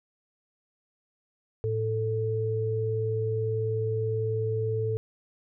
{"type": "tone pair together", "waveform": "sine", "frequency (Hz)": [110.2, 440.8], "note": ["A2", "A4"], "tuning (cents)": [3, 3], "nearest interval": "2 octaves", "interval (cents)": 2400, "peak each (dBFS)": -28, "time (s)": [1.64, 4.97], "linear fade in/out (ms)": 0, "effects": []}